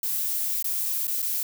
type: noise with dropouts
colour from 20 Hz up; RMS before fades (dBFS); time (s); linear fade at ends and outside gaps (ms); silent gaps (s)
violet; -27; 0.03-1.43; 2; 0.626-0.643 / 1.07-1.078 / 1.22-1.226
effects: none

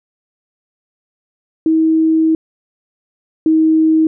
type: tone pair in turn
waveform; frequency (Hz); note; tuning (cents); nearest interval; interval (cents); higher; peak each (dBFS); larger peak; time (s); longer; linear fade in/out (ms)
sine; 320 / 317.4; D#4 / D#4; +49 / +35; unison; 14; first; -9 / -8; second; 1.66-2.35 / 3.46-4.07; first; 2
effects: none

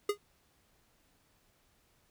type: tone with exponential decay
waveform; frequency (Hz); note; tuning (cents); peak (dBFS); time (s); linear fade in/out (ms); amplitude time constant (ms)
square; 411.2; G#4; -17; -25; 0.09-0.18; 5; 18
effects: pink hiss -70 dBFS RMS until 2.1 s

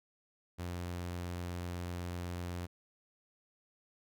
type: tone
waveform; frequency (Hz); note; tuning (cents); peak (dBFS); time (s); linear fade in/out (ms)
sawtooth; 88; F2; +14; -34; 0.58-2.67; 20
effects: none

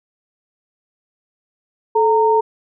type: tone pair together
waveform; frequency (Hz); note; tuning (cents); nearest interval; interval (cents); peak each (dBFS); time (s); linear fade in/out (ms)
sine; 435.7 / 921; A4 / A#5; -17 / -21; octave + minor second; 1296; -14; 1.95-2.41; 10
effects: none

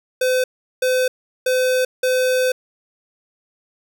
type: tone bursts at uneven times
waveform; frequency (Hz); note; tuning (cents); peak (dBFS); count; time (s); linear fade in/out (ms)
square; 510; C5; -44; -16; 4; 0.21-0.44 / 0.82-1.08 / 1.46-1.85 / 2.03-2.52; 5
effects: none

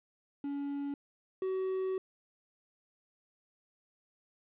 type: tone pair in turn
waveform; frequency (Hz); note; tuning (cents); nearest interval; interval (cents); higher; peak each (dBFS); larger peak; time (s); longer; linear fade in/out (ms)
triangle; 282.8 / 377.5; C#4 / F#4; +35 / +35; perfect fourth; 500; second; -32 / -29; second; 0.44-0.94 / 1.42-1.98; second; 2
effects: resampled to 8000 Hz + 11-bit

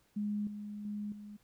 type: tone with level steps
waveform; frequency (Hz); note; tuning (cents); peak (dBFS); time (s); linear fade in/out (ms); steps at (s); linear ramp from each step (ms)
sine; 207.7; G#3; 0; -32 / -40 / -36 / -45; 0.16-1.37; 10; 0.47 / 0.85 / 1.12; 2
effects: pink hiss -71 dBFS RMS until 1.43 s

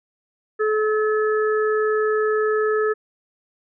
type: harmonic tone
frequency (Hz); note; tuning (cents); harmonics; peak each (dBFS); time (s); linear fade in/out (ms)
430.2; A4; -39; 1 / 3 / 4; -18 / -26 / -28; 0.59-2.94; 20
effects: none

